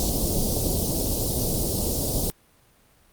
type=band-stop noise; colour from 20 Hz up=pink; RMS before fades=-24 dBFS; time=0-2.3 s; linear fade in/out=0 ms; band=650 to 4500 Hz; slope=24 dB/octave; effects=pink hiss -59 dBFS RMS until 3.12 s + Opus 32 kbps